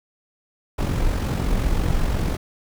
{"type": "noise with amplitude modulation", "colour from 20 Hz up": "brown", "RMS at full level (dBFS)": -19, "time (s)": [0.78, 2.37], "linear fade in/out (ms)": 10, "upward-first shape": "sine", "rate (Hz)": 45.5, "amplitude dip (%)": 45, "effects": []}